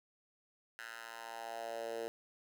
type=tone with high-pass filter sweep; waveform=10% pulse; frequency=114.9 Hz; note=A#2; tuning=25 cents flat; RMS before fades=-44 dBFS; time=0.79-2.08 s; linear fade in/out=0 ms; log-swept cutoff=1500 to 430 Hz; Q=3.3; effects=none